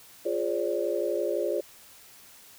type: chord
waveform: sine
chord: D half-diminished seventh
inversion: first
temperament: equal with one note detuned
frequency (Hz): 349.2 / 415.3 / 535.5 / 587.3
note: F4 / Ab4 / C5 / D5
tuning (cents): 0 / 0 / +40 / 0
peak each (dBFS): -31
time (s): 0.25-1.61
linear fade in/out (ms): 10
effects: white hiss -52 dBFS RMS until 2.58 s